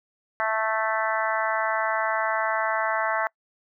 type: harmonic tone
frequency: 220 Hz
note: A3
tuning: in tune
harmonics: 3 / 4 / 5 / 6 / 7 / 8 / 9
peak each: -28 / -29 / -30 / -31 / -31 / -32 / -33 dBFS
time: 0.4-3.27 s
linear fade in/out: 0 ms
effects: noise-tail reverb RT60 0.1 s tail -26 dB re dry